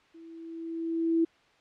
sine tone with level ramp, 329.6 Hz, E4, in tune, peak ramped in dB -47 to -20 dBFS, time 0.14-1.25 s, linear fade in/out 10 ms, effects white hiss -62 dBFS RMS until 1.6 s + low-pass 3000 Hz 12 dB/octave

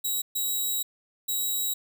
5% pulse tone bursts at uneven times, 3858 Hz, B7, 41 cents flat, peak -18 dBFS, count 3, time 0.04-0.22 / 0.35-0.83 / 1.28-1.74 s, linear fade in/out 10 ms, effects none

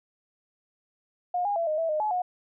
sine tone with pitch steps, 715 / 815 / 672 / 617 / 656 / 613 / 852 / 724 Hz, F5 / G#5 / E5 / D#5 / E5 / D#5 / G#5 / F#5, +41 / -33 / +33 / -15 / -9 / -26 / +44 / -38 cents, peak -24 dBFS, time 1.34-2.22 s, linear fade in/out 5 ms, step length 110 ms, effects none

